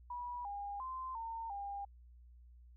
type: tone with pitch steps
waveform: sine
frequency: 974 / 810 / 1038 / 910 / 803 Hz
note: B5 / G#5 / C6 / A#5 / G5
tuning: -24 / -43 / -14 / -42 / +41 cents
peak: -40 dBFS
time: 0.1-1.85 s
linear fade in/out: 5 ms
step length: 350 ms
effects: added 60 Hz sine -56 dBFS peak until 2.76 s